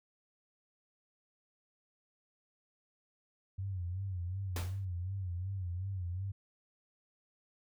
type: tone with vibrato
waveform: sine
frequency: 92.5 Hz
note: F#2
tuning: in tune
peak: -35 dBFS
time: 3.58-6.32 s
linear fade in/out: 10 ms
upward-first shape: sine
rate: 2.7 Hz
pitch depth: 110 cents each way
type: noise with exponential decay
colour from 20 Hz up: pink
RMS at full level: -38 dBFS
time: 4.56-4.85 s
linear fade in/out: 2 ms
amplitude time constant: 63 ms
effects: none